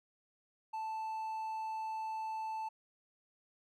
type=tone; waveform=triangle; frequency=880 Hz; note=A5; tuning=in tune; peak=-35 dBFS; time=0.73-2.69 s; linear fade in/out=10 ms; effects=none